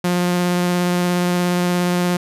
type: tone with vibrato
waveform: sawtooth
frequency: 177.4 Hz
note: F3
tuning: 27 cents sharp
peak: -12 dBFS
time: 0.04-2.17 s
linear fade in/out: 5 ms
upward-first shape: sine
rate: 17 Hz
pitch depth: 9 cents each way
effects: resampled to 32000 Hz